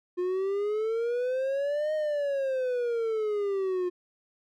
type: exponential two-way sweep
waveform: triangle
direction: up then down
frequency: 354.8 to 622.3 to 354.8 Hz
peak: -24 dBFS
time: 0.17-3.9 s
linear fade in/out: 20 ms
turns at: 1.94 s
effects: none